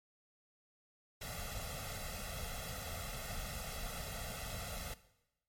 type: noise with comb filter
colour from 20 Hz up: pink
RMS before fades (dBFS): -43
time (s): 1.21-4.94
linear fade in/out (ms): 5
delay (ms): 1.5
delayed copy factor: +0.9
effects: noise-tail reverb RT60 0.9 s tail -17 dB re dry + MP3 64 kbps